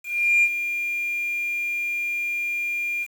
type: tone with ADSR envelope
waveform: sine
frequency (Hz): 2400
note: D7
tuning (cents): +37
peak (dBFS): -12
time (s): 0.03-3.07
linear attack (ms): 400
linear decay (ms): 53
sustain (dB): -11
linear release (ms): 50
effects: tanh soft clip ceiling -12 dBFS + 7-bit